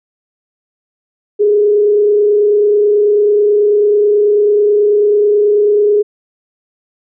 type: tone with frequency modulation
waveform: sine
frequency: 415.3 Hz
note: G#4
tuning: in tune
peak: -7 dBFS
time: 1.39-6.03 s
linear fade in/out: 20 ms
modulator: 29.2 Hz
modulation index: 0.35
effects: none